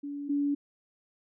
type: tone pair in turn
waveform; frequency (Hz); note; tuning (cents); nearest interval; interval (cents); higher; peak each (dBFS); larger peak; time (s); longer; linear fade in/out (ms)
sine; 286 / 286; D4 / D4; -46 / -46; unison; 0; neither; -34 / -25; second; 0.03-0.29 / 0.29-0.55; neither; 10
effects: none